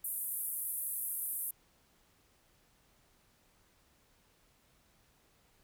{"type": "band-pass noise", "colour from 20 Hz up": "white", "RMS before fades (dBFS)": -38, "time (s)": [0.04, 1.51], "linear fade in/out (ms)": 5, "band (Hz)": [9800, 14000], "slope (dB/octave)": 48, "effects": ["pink hiss -69 dBFS RMS until 5.63 s"]}